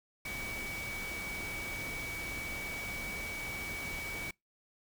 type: tone in noise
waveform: sine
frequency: 2269 Hz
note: C#7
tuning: 40 cents sharp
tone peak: -39 dBFS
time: 0.25-4.31 s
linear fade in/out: 5 ms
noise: pink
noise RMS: -43 dBFS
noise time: 0.25-4.31 s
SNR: +1 dB
effects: noise-tail reverb RT60 0.2 s tail -26 dB re dry